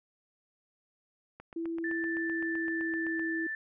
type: click train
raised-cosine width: 0.5 ms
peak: -31 dBFS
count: 15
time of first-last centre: 1.4-3.195 s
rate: 7.8 Hz
type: tone with pitch glide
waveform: sine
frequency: 331.9 to 327.1 Hz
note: E4 to E4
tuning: +12 to -13 cents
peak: -32 dBFS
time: 1.56-3.47 s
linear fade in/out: 5 ms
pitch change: -25 cents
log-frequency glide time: 1.86-3.24 s
type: tone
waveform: sine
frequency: 1765 Hz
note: A6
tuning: 5 cents sharp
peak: -33 dBFS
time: 1.84-3.55 s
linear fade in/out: 2 ms
effects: none